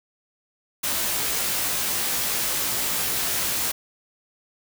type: noise with comb filter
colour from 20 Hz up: white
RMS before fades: -25 dBFS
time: 0.83-3.72 s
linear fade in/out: 10 ms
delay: 17 ms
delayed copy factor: +0.9
effects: none